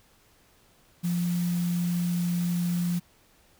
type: tone in noise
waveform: sine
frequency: 174.61 Hz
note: F3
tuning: in tune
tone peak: -24 dBFS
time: 1.03-3 s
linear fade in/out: 20 ms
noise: white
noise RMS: -42 dBFS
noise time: 1.03-3 s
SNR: +15 dB
effects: pink hiss -61 dBFS RMS until 3.59 s